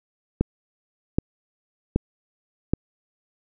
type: click train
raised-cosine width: 3 ms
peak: -6 dBFS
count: 4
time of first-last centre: 0.41-2.736 s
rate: 1.29 Hz
effects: none

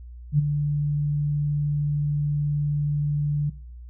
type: tone with ADSR envelope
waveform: sine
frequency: 146.83 Hz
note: D3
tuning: in tune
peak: -13 dBFS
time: 0.32-3.5 s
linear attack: 68 ms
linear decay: 16 ms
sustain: -8 dB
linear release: 9 ms
effects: noise-tail reverb RT60 0.6 s tail -21 dB re dry + added 60 Hz sine -38 dBFS peak until 3.89 s

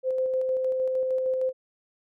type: tone with tremolo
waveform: sine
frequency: 518 Hz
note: C5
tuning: 17 cents flat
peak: -22 dBFS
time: 0.03-1.53 s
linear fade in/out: 50 ms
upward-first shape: square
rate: 6.5 Hz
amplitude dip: 25%
effects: none

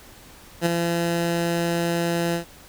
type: tone with ADSR envelope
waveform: 15% pulse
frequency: 170.1 Hz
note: F3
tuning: 45 cents flat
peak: -10 dBFS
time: 0.61-2.45 s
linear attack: 48 ms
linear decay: 15 ms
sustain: -5 dB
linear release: 110 ms
effects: pink hiss -47 dBFS RMS until 2.68 s

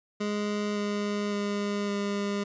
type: tone with pitch steps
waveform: 25% pulse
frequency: 207.7 / 205.9 / 204.1 / 202.4 Hz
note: G#3 / G#3 / G#3 / G#3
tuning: 0 / -15 / -30 / -44 cents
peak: -24 dBFS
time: 0.2-2.44 s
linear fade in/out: 10 ms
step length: 560 ms
effects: resampled to 16000 Hz

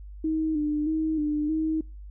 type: tone with vibrato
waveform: sine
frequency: 307.3 Hz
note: D#4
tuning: 21 cents flat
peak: -23 dBFS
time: 0.24-1.81 s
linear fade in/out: 5 ms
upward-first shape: square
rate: 1.6 Hz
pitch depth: 47 cents each way
effects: noise-tail reverb RT60 0.3 s tail -25 dB re dry + added 50 Hz sine -39 dBFS peak until 2.1 s

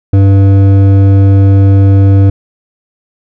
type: tone with hard clipping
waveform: sine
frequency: 98 Hz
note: G2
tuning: in tune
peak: -4 dBFS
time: 0.13-2.3 s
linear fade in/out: 5 ms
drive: 10 dB
effects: none

